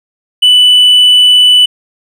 sine tone with hard clipping, 2981 Hz, F#7, 12 cents sharp, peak -3 dBFS, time 0.42-1.66 s, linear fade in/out 10 ms, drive 2 dB, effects none

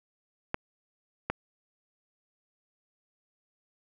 clicks, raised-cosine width 0.5 ms, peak -13 dBFS, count 2, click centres 0.544 / 1.3 s, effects none

